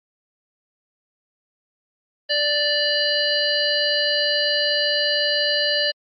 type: harmonic tone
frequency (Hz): 587.3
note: D5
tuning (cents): 0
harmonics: 1 / 3 / 5 / 7 / 8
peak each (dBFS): -24 / -24 / -24 / -24 / -24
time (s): 2.29-5.92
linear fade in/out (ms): 20
effects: MP3 32 kbps